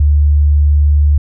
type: tone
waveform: sine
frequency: 73.42 Hz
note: D2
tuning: in tune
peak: -6 dBFS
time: 0-1.18 s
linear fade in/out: 5 ms
effects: none